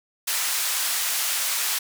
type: band-pass noise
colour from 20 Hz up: white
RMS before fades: -25 dBFS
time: 0.27-1.79 s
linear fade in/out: 10 ms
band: 960 to 15000 Hz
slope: 12 dB/octave
effects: none